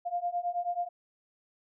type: beating tone pair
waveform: sine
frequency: 697 / 706.3 Hz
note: F5 / F5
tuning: -4 / +19 cents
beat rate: 9.3 Hz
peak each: -33 / -32 dBFS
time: 0.05-0.89 s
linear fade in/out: 20 ms
effects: none